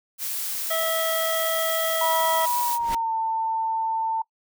blue noise, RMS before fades -29 dBFS, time 0.18-2.79 s, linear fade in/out 50 ms
harmonic tone, 650 Hz, E5, 24 cents flat, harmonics 1 / 2 / 3 / 5, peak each -25 / -30 / -32 / -32 dBFS, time 0.7-2.46 s, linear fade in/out 10 ms
sine tone with pitch glide, 970 to 894.6 Hz, B5 to A5, -31 to +28 cents, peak -22 dBFS, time 2.01-4.22 s, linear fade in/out 5 ms, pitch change -141 cents, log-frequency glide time 2.6-3.13 s
pink noise with exponential growth, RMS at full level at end -28 dBFS, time 2.71-2.95 s, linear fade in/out 5 ms, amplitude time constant 52 ms
effects noise-tail reverb RT60 0.1 s tail -23 dB re dry

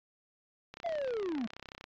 click train, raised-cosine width 0.2 ms, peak -26 dBFS, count 37, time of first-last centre 0.74-1.841 s, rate 32.7 Hz
triangle linear sweep, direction down, 698.5 to 207.7 Hz, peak -30 dBFS, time 0.84-1.47 s, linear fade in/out 10 ms
effects low-pass 4000 Hz 12 dB/octave + AAC 48 kbps

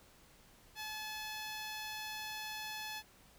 10% pulse tone, 860 Hz, A5, 40 cents flat, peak -33 dBFS, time 0.75-3.03 s, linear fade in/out 50 ms, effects pink hiss -63 dBFS RMS until 3.38 s

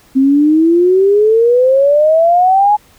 sine exponential sweep, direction up, 261.6 to 848 Hz, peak -6 dBFS, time 0.15-2.77 s, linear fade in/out 20 ms, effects pink hiss -47 dBFS RMS until 2.98 s

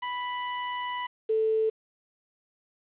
sawtooth / sine tone pair in turn, 987.8 / 440 Hz, B5 / A4, 0 / 0 cents, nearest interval octave + major second, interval 1400 cents, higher first, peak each -26 / -22 dBFS, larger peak second, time 0.02-1.07 / 1.29-1.7 s, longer first, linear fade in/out 10 ms, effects resampled to 8000 Hz + 9-bit

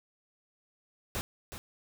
pink noise with echo, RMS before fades -34 dBFS, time 1.15-1.21 s, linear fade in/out 0 ms, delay 370 ms, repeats 1, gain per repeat -9 dB, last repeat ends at 1.58 s, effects none

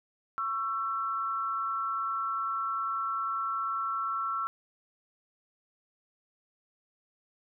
sine tone pair together, 1108.7 / 1338.8 Hz, C#6 / E6, 0 / +26 cents, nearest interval minor third, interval 326 cents, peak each -35 / -30 dBFS, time 0.38-4.47 s, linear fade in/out 0 ms, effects none

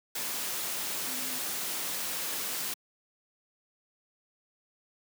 sine tone in noise, 256 Hz, C4, 38 cents flat, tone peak -44 dBFS, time 1.07-1.39 s, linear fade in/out 5 ms, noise white, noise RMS -34 dBFS, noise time 0.15-2.74 s, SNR -13 dB, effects high-pass 150 Hz 12 dB/octave

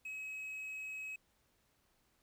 triangle tone with quantisation, 2556 Hz, D#7, 46 cents sharp, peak -40 dBFS, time 0.05-1.16 s, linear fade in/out 5 ms, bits 11, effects pink hiss -75 dBFS RMS until 2.22 s

